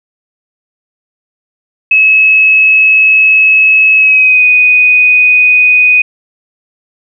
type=tone with pitch glide; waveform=sine; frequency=2579 to 2490 Hz; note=E7 to D#7; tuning=-39 to +1 cents; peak=-3 dBFS; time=1.91-6.02 s; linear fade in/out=5 ms; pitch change=-60 cents; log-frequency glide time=3.96-4.45 s; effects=none